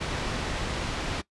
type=low-pass noise; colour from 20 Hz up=pink; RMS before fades=-31 dBFS; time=0-1.22 s; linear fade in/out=20 ms; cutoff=4700 Hz; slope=12 dB/octave; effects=noise-tail reverb RT60 0.1 s tail -19 dB re dry + resampled to 24000 Hz